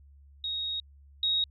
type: tone pair in turn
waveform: sine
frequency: 3760 / 3774 Hz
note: A#7 / A#7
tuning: +14 / +21 cents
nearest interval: unison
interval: 7 cents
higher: second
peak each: -30 / -24 dBFS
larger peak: second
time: 0.44-0.8 / 1.23-1.44 s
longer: first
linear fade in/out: 2 ms
effects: added 70 Hz sine -52 dBFS peak until 1.5 s